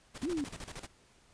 pink noise with tremolo, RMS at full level -43 dBFS, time 0.14-0.87 s, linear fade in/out 20 ms, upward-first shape square, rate 13 Hz, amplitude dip 75%
sine linear two-way sweep, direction up then down, 239.1 to 367.7 to 268.6 Hz, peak -31 dBFS, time 0.23-0.44 s, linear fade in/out 0 ms, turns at 0.29 s
effects pink hiss -64 dBFS RMS until 1.33 s + resampled to 22050 Hz

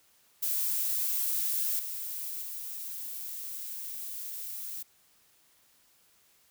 violet noise with level steps, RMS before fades -30 / -37 / -39 dBFS, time 0.42-4.83 s, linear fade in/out 10 ms, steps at 1.79 / 2.42 s, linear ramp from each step 5 ms, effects white hiss -65 dBFS RMS until 6.5 s

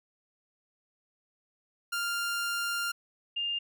sawtooth / sine tone pair in turn, 1396.9 / 2809 Hz, F6 / F7, 0 / +9 cents, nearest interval octave, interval 1209 cents, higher second, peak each -26 / -29 dBFS, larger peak first, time 1.92-2.92 / 3.36-3.59 s, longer first, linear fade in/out 10 ms, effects none

